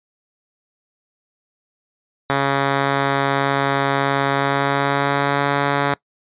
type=tone with pitch glide; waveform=5% pulse; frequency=138.59 to 141.5 Hz; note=C#3 to C#3; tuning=0 to +36 cents; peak=-5 dBFS; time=2.3-5.94 s; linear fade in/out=0 ms; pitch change=+36 cents; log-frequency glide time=4.26-5.44 s; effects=noise-tail reverb RT60 0.1 s tail -22 dB re dry + resampled to 8000 Hz